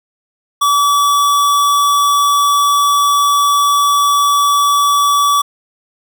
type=tone; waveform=square; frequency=1147 Hz; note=D6; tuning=41 cents flat; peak=-10 dBFS; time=0.61-5.42 s; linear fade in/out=10 ms; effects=none